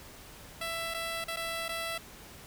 10% pulse tone with dropouts, 664 Hz, E5, 12 cents sharp, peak -25 dBFS, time 0.61-1.98 s, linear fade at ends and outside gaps 5 ms, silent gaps 0.94-0.944 / 1.242-1.281 / 1.362-1.369 / 1.683-1.69 s, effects pink hiss -50 dBFS RMS until 2.46 s

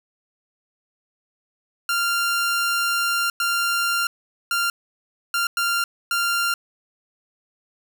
sawtooth tone bursts at uneven times, 1390 Hz, F6, 9 cents flat, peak -16 dBFS, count 6, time 1.89-3.3 / 3.4-4.07 / 4.51-4.7 / 5.34-5.47 / 5.57-5.84 / 6.11-6.54 s, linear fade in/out 2 ms, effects none

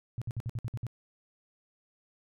sine tone bursts, 116.7 Hz, A#2, 2 cents sharp, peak -31 dBFS, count 8, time 0.18-0.867 s, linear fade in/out 0 ms, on 36 ms, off 57 ms, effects none

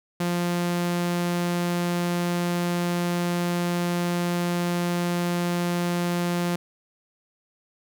sawtooth tone, 174.61 Hz, F3, in tune, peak -19 dBFS, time 0.2-6.56 s, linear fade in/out 5 ms, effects none

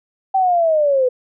sine linear sweep, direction down, 778 to 493.9 Hz, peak -12 dBFS, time 0.34-1.09 s, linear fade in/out 10 ms, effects none

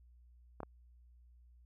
clicks, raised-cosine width 1 ms, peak -28 dBFS, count 2, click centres 0.604 / 0.632 s, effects added 60 Hz sine -59 dBFS peak until 1.65 s

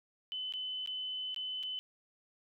sine tone with dropouts, 3025 Hz, F#7, 38 cents sharp, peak -36 dBFS, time 0.32-1.79 s, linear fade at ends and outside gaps 0 ms, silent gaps 0.524-0.537 / 0.861-0.874 / 1.345-1.362 / 1.629-1.634 s, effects none

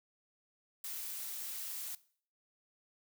blue noise, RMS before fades -42 dBFS, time 0.84-1.95 s, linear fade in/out 2 ms, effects noise-tail reverb RT60 0.5 s tail -19 dB re dry

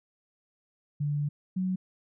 sine tone pair in turn, 146.1 / 185.78 Hz, D3 / F#3, -9 / +7 cents, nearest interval major third, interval 416 cents, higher second, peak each -26 dBFS, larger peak neither, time 1-1.29 / 1.56-1.76 s, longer first, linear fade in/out 10 ms, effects none

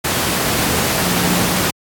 sine tone in noise, 178.3 Hz, F3, 36 cents sharp, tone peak -20 dBFS, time 1.01-1.6 s, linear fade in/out 10 ms, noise pink, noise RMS -17 dBFS, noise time 0.04-1.71 s, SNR -6 dB, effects high-pass 100 Hz 12 dB/octave + AAC 64 kbps

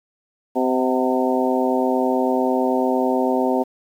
harmonic tone with a mistuned harmonic, 129 Hz, C3, 24 cents flat, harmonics 2 / 3 / 4 / 5 / 6 / 7, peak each -21 / -23 / -24 / -25 / -26 / -26 dBFS, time 0.55-3.64 s, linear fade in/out 20 ms, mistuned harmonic 6, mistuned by -50 cents, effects 8-bit

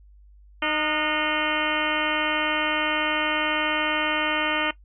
harmonic tone with a mistuned harmonic, 306.9 Hz, D#4, 24 cents flat, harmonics 1 / 2 / 3 / 4 / 5 / 6 / 7 / 8 / 9 / 10, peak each -31 / -31 / -31 / -31 / -31 / -31 / -31 / -31 / -31 / -31 dBFS, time 0.62-4.71 s, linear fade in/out 5 ms, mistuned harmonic 5, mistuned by -86 cents, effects noise-tail reverb RT60 0.1 s tail -18 dB re dry + added 50 Hz sine -48 dBFS peak until 4.84 s

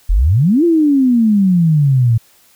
sine exponential two-way sweep, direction up then down, 38.24 to 349.2 to 111.2 Hz, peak -8 dBFS, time 0.09-2.18 s, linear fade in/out 10 ms, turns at 0.64 s, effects white hiss -50 dBFS RMS until 2.55 s

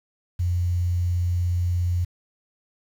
sine tone, 88.3 Hz, F2, 20 cents sharp, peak -20 dBFS, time 0.39-2.05 s, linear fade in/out 10 ms, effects 8-bit

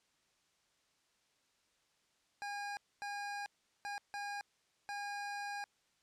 25% pulse tone bursts at uneven times, 814 Hz, G#5, 35 cents flat, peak -36 dBFS, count 5, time 2.42-2.77 / 3.02-3.46 / 3.85-3.98 / 4.14-4.41 / 4.89-5.64 s, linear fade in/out 0 ms, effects white hiss -75 dBFS RMS until 6.02 s + low-pass 7000 Hz 12 dB/octave

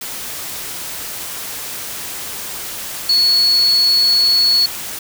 sine tone in noise, 4386 Hz, C#8, 19 cents flat, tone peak -10 dBFS, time 3.09-4.66 s, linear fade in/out 5 ms, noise white, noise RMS -27 dBFS, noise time 0.01-4.99 s, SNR +14 dB, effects none

